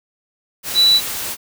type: tone in noise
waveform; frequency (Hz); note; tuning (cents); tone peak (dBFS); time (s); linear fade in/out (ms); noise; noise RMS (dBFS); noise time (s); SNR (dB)
sine; 3951; B7; 0; -9; 0.74-1.01; 50; white; -25; 0.63-1.37; +13
effects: none